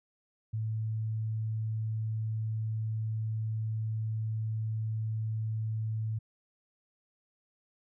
sine tone, 110 Hz, A2, in tune, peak -30 dBFS, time 0.53-6.19 s, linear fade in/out 10 ms, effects none

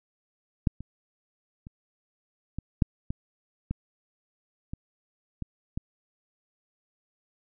clicks, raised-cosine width 5 ms, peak -9 / -26 / -30 / -20 / -7 / -18 / -17 / -22 / -20 / -18 dBFS, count 10, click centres 0.672 / 0.806 / 1.669 / 2.586 / 2.822 / 3.105 / 3.71 / 4.735 / 5.423 / 5.775 s, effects none

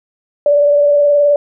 sine tone with vibrato, 580 Hz, D5, 22 cents flat, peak -7 dBFS, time 0.46-1.36 s, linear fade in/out 2 ms, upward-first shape triangle, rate 19 Hz, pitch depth 26 cents each way, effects none

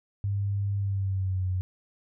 sine tone with pitch glide, 100 to 92.23 Hz, G2 to F#2, +35 to -5 cents, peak -25 dBFS, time 0.24-1.61 s, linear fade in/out 0 ms, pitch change -140 cents, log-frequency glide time 0.78-1.47 s, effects none

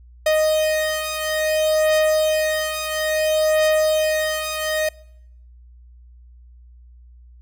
45% pulse beating tone pair, 621 / 621.59 Hz, D#5 / D#5, -3 / -2 cents, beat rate 0.59 Hz, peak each -22 / -19 dBFS, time 0.26-4.89 s, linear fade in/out 5 ms, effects noise-tail reverb RT60 0.8 s tail -24 dB re dry + added 60 Hz sine -43 dBFS peak until 7.41 s

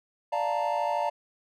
triangle chord, Bb major seventh, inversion first, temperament equal, 587.3 / 698.5 / 880 / 932.3 Hz, D5 / F5 / A5 / Bb5, 0 / 0 / 0 / 0 cents, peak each -29 dBFS, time 0.32-1.1 s, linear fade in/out 10 ms, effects none

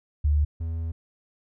sine / triangle tone pair in turn, 73.9 / 82.05 Hz, D2 / E2, +11 / -8 cents, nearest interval major second, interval 181 cents, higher second, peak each -18 / -25 dBFS, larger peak first, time 0.24-0.45 / 0.6-0.92 s, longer second, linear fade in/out 10 ms, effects none

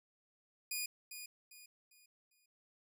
10% pulse tone with echo, 2455 Hz, D#7, 24 cents flat, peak -28 dBFS, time 0.71-0.86 s, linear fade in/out 5 ms, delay 400 ms, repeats 4, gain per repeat -9 dB, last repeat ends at 2.46 s, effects none

